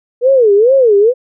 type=tone with vibrato; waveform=sine; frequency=466.2 Hz; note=A#4; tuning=in tune; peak=-5 dBFS; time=0.21-1.14 s; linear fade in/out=50 ms; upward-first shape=sine; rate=2.3 Hz; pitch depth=270 cents each way; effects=none